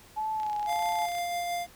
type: tone with vibrato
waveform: sine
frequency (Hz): 854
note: G#5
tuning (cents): +48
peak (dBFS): -28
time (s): 0.16-1.07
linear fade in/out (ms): 20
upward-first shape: sine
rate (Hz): 1.7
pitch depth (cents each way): 37
type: click train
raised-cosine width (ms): 0.2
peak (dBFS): -28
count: 25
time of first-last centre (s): 0.4-1.184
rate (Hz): 30.6
type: tone with tremolo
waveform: square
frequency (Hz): 698.5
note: F5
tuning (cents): 0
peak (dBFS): -29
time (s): 0.66-1.67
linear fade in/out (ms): 50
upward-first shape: triangle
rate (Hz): 6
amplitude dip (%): 25
effects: pink hiss -54 dBFS RMS until 1.75 s